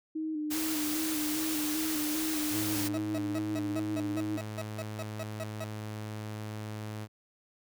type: tone with vibrato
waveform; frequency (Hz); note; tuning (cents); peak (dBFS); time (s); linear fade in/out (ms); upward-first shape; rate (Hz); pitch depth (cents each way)
sine; 308.8; D#4; -13; -31; 0.15-4.38; 10; square; 2.5; 33
type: noise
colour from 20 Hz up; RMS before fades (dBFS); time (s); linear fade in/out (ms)
white; -35; 0.5-2.89; 20
type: tone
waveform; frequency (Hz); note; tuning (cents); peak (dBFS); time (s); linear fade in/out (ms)
sawtooth; 107.1; A2; -46; -33; 2.5-7.08; 50
type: tone bursts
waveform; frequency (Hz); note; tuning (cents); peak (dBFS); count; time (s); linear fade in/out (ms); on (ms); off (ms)
40% pulse; 643; E5; -43; -35; 14; 2.94-5.64; 0; 35; 170
effects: none